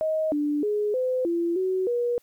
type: tone with pitch steps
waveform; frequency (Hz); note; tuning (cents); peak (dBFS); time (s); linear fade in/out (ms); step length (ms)
sine; 629 / 294.3 / 417.9 / 510 / 340.3 / 374.4 / 480.9; D#5 / D4 / G#4 / C5 / F4 / F#4 / B4; +19 / +4 / +11 / -44 / -45 / +20 / -46; -22; 0.01-2.18; 0; 310
effects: white hiss -64 dBFS RMS until 2.22 s